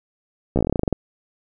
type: slowing click train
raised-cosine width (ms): 2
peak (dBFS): -6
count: 14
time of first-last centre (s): 0.56-0.927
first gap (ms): 14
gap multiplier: 1.11
effects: none